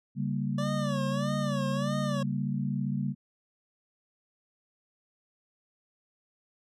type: chord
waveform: sine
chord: G diminished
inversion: second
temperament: equal with one note detuned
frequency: 140.44 / 196 / 233.1 Hz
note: Db3 / G3 / Bb3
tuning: +23 / 0 / 0 cents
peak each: -31 / -32 / -34 dBFS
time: 0.15-3.15 s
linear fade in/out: 50 ms
type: tone with vibrato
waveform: 25% pulse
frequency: 575 Hz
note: D5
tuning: 37 cents flat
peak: -29 dBFS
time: 0.58-2.23 s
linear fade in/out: 5 ms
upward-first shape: sine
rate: 1.6 Hz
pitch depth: 120 cents each way
effects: low-pass 8000 Hz 12 dB/octave